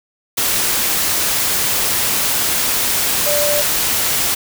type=tone in noise; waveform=sine; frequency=587.3 Hz; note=D5; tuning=in tune; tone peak=-17 dBFS; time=3.26-3.62 s; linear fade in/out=10 ms; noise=white; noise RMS=-17 dBFS; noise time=0.37-4.35 s; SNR=-3 dB; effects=none